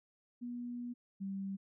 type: tone pair in turn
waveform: sine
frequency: 242.3 / 194.93 Hz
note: B3 / G3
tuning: -33 / -9 cents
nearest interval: major third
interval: 376 cents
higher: first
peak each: -39 / -37 dBFS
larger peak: second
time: 0.41-0.94 / 1.2-1.57 s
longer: first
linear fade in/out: 20 ms
effects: none